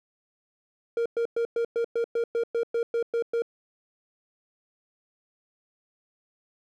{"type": "tone bursts", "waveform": "triangle", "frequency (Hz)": 466.2, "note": "A#4", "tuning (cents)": 0, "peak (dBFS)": -21, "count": 13, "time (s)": [0.97, 3.421], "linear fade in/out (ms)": 2, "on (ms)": 87, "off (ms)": 110, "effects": []}